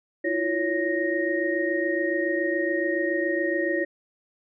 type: tone cluster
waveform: sine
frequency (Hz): 325.9 / 353 / 559 / 1864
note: E4 / F4 / C#5 / A#6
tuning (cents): -20 / +19 / +14 / -1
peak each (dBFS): -28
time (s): 0.24-3.85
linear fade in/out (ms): 10
effects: none